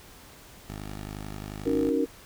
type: tone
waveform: 10% pulse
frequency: 51.3 Hz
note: G#1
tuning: 21 cents flat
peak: -28 dBFS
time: 0.68-1.91 s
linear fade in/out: 10 ms
type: chord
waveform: sine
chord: D# minor seventh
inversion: third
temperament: equal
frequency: 277.2 / 311.1 / 370 / 466.2 Hz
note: C#4 / D#4 / F#4 / A#4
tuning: 0 / 0 / 0 / 0 cents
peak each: -27 / -28 / -32 / -27 dBFS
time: 1.65-2.06 s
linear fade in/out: 20 ms
effects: pink hiss -50 dBFS RMS until 2.25 s

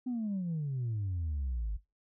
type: exponential sweep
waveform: sine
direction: down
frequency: 257.7 to 49 Hz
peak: -30 dBFS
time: 0.06-1.77 s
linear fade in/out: 10 ms
effects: noise-tail reverb RT60 0.2 s tail -18 dB re dry + tanh soft clip ceiling -29 dBFS

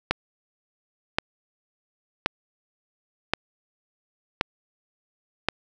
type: click train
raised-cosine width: 0.3 ms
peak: -4 dBFS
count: 6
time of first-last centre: 0.11-5.486 s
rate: 0.93 Hz
effects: none

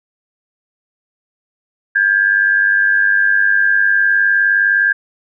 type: tone pair together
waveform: sine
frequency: 1598 / 1697.7 Hz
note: G6 / G#6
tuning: +33 / +38 cents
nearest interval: minor second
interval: 105 cents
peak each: -11 / -16 dBFS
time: 1.95-4.93 s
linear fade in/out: 10 ms
effects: none

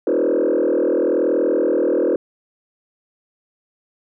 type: tone with frequency modulation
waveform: sine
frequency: 420.5 Hz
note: G#4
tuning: 22 cents sharp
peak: -13 dBFS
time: 0.07-2.16 s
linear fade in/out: 2 ms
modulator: 40.9 Hz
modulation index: 3
effects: tanh soft clip ceiling -12 dBFS

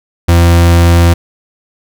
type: tone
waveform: 40% pulse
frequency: 85.4 Hz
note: F2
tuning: 38 cents flat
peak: -3 dBFS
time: 0.28-1.14 s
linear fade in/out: 10 ms
effects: none

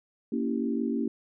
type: chord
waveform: sine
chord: A# diminished seventh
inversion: none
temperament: equal with one note detuned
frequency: 233.1 / 279.4 / 329.6 / 392 Hz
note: A#3 / C#4 / E4 / G4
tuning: 0 / +14 / 0 / 0 cents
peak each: -29 / -31 / -34 / -35 dBFS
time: 0.32-1.08 s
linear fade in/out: 5 ms
effects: none

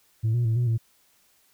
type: tone with pitch steps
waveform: sine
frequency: 111.5 / 120.2 / 112.6 / 121.7 / 113.9 Hz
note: A2 / B2 / A2 / B2 / A#2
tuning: +23 / -46 / +40 / -25 / -40 cents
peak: -18 dBFS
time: 0.23-0.78 s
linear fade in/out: 20 ms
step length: 110 ms
effects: tanh soft clip ceiling -19 dBFS + white hiss -63 dBFS RMS until 1.53 s

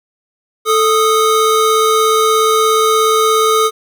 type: tone pair together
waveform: square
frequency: 440 / 1243.1 Hz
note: A4 / D#6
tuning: 0 / -2 cents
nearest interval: octave + tritone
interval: 1798 cents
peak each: -13 dBFS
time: 0.65-3.71 s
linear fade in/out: 50 ms
effects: 8-bit

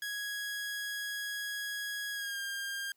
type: tone with pitch glide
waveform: sawtooth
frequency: 1661.2 to 1606.5 Hz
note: G#6 to G6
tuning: 0 to +42 cents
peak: -32 dBFS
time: 0.02-2.92 s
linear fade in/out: 2 ms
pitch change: -58 cents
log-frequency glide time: 2.12-2.39 s
effects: white hiss -75 dBFS RMS until 2.96 s

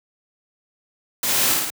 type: noise with echo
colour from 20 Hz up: white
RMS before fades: -22 dBFS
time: 1.23-1.54 s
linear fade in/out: 2 ms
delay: 54 ms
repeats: 3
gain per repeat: -2 dB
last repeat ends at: 1.702 s
effects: high-pass 100 Hz 12 dB/octave

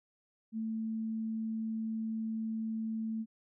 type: tone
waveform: sine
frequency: 222 Hz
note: A3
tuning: 16 cents sharp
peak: -33 dBFS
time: 0.52-3.26 s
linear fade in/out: 50 ms
effects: none

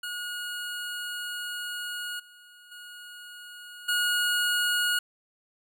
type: tone with level steps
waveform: 25% pulse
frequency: 1445 Hz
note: F#6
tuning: 41 cents flat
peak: -29 / -47 / -39 / -20 dBFS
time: 0.03-4.99 s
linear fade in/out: 5 ms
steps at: 2.19 / 2.71 / 3.88 s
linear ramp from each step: 10 ms
effects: none

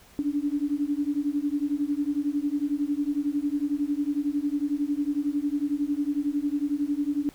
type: beating tone pair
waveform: sine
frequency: 284.3 / 295.3 Hz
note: C#4 / D4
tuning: +44 / +10 cents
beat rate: 11 Hz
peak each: -27 dBFS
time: 0.19-7.29 s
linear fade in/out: 0 ms
effects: pink hiss -54 dBFS RMS until 7.34 s

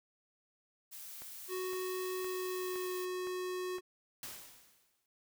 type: noise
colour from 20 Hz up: blue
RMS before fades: -48 dBFS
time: 0.91-3.06 s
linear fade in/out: 20 ms
type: click train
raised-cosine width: 0.5 ms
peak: -35 dBFS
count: 6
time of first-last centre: 1.22-3.784 s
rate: 1.95 Hz
type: tone with pitch glide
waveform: square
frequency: 370 to 365.8 Hz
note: F#4 to F#4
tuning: 0 to -20 cents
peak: -37 dBFS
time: 1.48-3.81 s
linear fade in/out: 50 ms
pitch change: -20 cents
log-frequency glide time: 2.23-2.98 s
type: noise with exponential decay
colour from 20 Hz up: white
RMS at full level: -43 dBFS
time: 4.23-5.06 s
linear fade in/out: 1 ms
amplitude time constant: 180 ms
effects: none

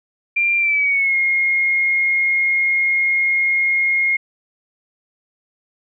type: tone with pitch glide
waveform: sine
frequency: 2380 to 2145 Hz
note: D7 to C7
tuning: +22 to +42 cents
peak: -14 dBFS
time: 0.36-4.17 s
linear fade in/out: 10 ms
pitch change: -180 cents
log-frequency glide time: 0.57-1.16 s
effects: none

